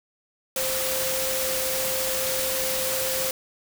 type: tone in noise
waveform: sine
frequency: 523.3 Hz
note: C5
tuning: in tune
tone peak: -29 dBFS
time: 0.56-3.31 s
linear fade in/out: 2 ms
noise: white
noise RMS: -27 dBFS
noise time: 0.56-3.31 s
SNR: -5 dB
effects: none